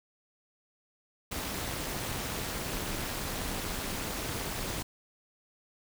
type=noise with amplitude modulation; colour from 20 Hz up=pink; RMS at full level=-32 dBFS; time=1.31-4.83 s; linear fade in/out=10 ms; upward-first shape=sine; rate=220 Hz; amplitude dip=75%; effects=none